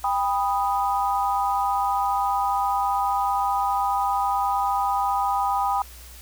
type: chord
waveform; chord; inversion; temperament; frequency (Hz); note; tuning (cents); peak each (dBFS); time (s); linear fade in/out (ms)
sine; G augmented; none; equal with one note detuned; 797.2 / 987.8 / 1244.5; G5 / B5 / D#6; +29 / 0 / 0; -23 / -25 / -27; 0.04-5.82; 2
effects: added 60 Hz sine -43 dBFS peak until 6.21 s + white hiss -46 dBFS RMS until 6.21 s